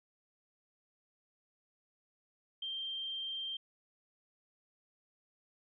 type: tone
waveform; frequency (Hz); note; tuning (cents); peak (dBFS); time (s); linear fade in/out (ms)
sine; 3162; G7; +14; -37; 2.62-3.57; 5
effects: none